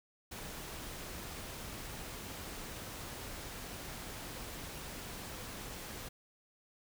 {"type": "noise", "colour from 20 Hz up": "pink", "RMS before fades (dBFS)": -45, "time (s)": [0.31, 6.09], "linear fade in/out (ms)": 10, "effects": []}